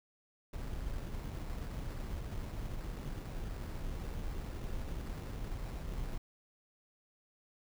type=noise with sample-and-hold; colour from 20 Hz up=brown; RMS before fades=-40 dBFS; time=0.53-6.18 s; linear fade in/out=5 ms; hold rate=3150 Hz; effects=none